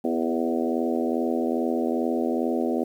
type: harmonic tone with a mistuned harmonic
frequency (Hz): 82.41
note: E2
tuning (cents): 0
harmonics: 3 / 4 / 5 / 6 / 7 / 8 / 9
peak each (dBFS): -26 / -28 / -30 / -32 / -33 / -34 / -35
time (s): 0.04-2.84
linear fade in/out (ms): 5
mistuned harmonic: 5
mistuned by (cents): -23
effects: 9-bit